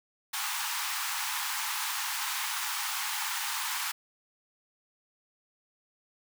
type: high-pass noise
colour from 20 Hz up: pink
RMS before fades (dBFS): -33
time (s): 0.33-3.92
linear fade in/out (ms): 10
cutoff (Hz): 810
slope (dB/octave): 96
effects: none